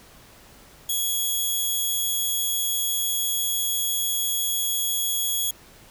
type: tone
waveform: 5% pulse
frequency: 3342 Hz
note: G#7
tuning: 10 cents sharp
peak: -15 dBFS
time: 0.89-5.51 s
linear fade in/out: 5 ms
effects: pink hiss -50 dBFS RMS until 5.9 s

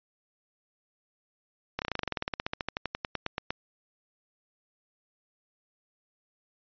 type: slowing click train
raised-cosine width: 0.3 ms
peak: -14 dBFS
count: 27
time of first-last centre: 1.79-3.506 s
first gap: 29 ms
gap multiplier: 1.06
effects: resampled to 11025 Hz

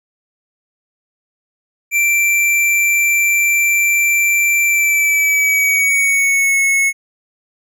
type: tone with pitch glide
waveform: square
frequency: 2349 to 2192 Hz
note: D7 to C#7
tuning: 0 to -20 cents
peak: -12 dBFS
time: 1.91-6.93 s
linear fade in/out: 50 ms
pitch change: -120 cents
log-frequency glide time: 4.66-6.58 s
effects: none

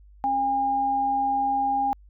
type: tone pair together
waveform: sine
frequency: 271 / 810 Hz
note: C#4 / G#5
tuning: -39 / -43 cents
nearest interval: octave + perfect fifth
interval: 1896 cents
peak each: -33 / -21 dBFS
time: 0.24-1.93 s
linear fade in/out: 0 ms
effects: added 50 Hz sine -48 dBFS peak until 2.09 s

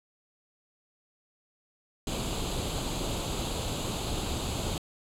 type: noise with comb filter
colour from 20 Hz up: pink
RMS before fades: -32 dBFS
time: 2.07-4.78 s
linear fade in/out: 2 ms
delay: 0.27 ms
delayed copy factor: +0.7
effects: low-pass 10000 Hz 12 dB/octave

